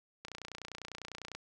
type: click train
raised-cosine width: 0.2 ms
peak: -26 dBFS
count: 34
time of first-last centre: 0.25-1.35 s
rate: 30 Hz
effects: none